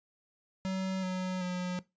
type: tone with pitch steps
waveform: square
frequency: 189.2 / 184.88 / 180.66 Hz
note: F#3 / F#3 / F#3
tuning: +39 / -1 / -41 cents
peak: -32 dBFS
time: 0.65-1.79 s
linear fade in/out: 0 ms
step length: 380 ms
effects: noise-tail reverb RT60 0.2 s tail -19 dB re dry + resampled to 16000 Hz